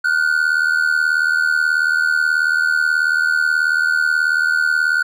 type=ring-modulated tone; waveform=triangle; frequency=1472 Hz; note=F#6; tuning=9 cents flat; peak=-9 dBFS; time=0.04-5.03 s; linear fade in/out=10 ms; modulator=39.2 Hz; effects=none